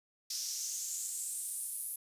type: noise with high-pass filter sweep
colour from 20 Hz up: pink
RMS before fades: -39 dBFS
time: 0.3-1.96 s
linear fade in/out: 5 ms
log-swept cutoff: 5300 to 11000 Hz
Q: 4.1
effects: resampled to 32000 Hz